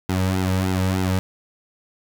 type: tone with flanger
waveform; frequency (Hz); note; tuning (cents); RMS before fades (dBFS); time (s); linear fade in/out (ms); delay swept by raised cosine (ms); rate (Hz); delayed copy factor
sawtooth; 93.6; F#2; +20; -21; 0.09-1.19; 0; 1.7 to 2.9; 3.3; -1
effects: none